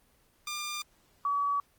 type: tone pair in turn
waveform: 10% pulse / sine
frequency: 1198 / 1138.7 Hz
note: D6 / C#6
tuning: +34 / +46 cents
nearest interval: minor second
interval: 88 cents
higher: first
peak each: -26 / -26 dBFS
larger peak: neither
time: 0.47-0.82 / 1.25-1.6 s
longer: neither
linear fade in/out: 2 ms
effects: pink hiss -66 dBFS RMS until 1.78 s + Opus 24 kbps